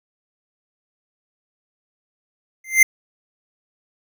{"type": "tone with exponential growth", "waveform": "square", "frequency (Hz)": 2086, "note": "C7", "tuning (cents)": -6, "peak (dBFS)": -5, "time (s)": [2.64, 2.83], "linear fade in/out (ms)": 5, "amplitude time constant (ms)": 40, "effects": []}